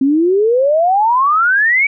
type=exponential sweep; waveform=sine; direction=up; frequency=261.6 to 2304 Hz; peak=-9 dBFS; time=0.01-1.87 s; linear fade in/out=5 ms; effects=none